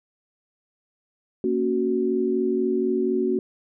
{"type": "chord", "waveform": "sine", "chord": "F# major", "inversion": "first", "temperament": "equal", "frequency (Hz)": [233.1, 277.2, 370], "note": ["A#3", "C#4", "F#4"], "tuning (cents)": [0, 0, 0], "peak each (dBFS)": [-26, -27, -22], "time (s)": [1.44, 3.39], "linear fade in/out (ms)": 2, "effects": []}